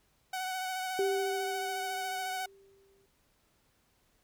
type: tone with vibrato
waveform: sawtooth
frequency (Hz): 747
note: F#5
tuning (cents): +16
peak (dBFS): -30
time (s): 0.33-2.46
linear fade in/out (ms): 5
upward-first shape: sine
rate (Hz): 14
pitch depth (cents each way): 23
type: tone with exponential decay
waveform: sine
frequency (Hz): 392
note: G4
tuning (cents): 0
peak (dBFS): -26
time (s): 0.99-3.06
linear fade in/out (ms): 1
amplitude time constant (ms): 450
effects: pink hiss -71 dBFS RMS until 4.23 s